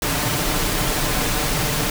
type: noise with comb filter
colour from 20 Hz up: pink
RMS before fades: -21 dBFS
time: 0.02-1.9 s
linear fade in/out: 2 ms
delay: 6.7 ms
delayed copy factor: +0.5
effects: none